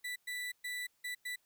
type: tone bursts at uneven times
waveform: 35% pulse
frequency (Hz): 1975.5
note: B6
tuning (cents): 0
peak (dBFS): -36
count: 5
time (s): 0.04-0.16 / 0.27-0.52 / 0.64-0.87 / 1.04-1.15 / 1.25-1.36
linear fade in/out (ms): 10
effects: white hiss -75 dBFS RMS until 1.45 s